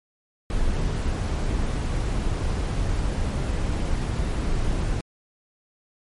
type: noise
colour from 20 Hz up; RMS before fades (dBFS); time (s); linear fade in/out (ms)
brown; -24; 0.5-5.01; 2
effects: MP3 48 kbps